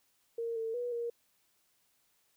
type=tone with pitch steps; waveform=sine; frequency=462.9 / 449.8 / 486 / 470.6 Hz; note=A#4 / A4 / B4 / A#4; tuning=-12 / +38 / -28 / +16 cents; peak=-33 dBFS; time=0.38-1.1 s; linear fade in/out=5 ms; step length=180 ms; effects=white hiss -73 dBFS RMS until 2.36 s